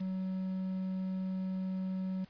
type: tone with quantisation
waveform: triangle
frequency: 187.7 Hz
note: F#3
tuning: 25 cents sharp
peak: -31 dBFS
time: 0-2.25 s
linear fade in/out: 10 ms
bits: 9
effects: pink hiss -63 dBFS RMS until 2.29 s + resampled to 11025 Hz